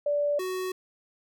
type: tone pair in turn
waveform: sine / square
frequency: 582 / 371.3 Hz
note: D5 / F#4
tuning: -16 / +6 cents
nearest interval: minor sixth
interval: 778 cents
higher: first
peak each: -23 / -30 dBFS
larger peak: first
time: 0.06-0.39 / 0.39-0.72 s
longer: neither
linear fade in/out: 5 ms
effects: none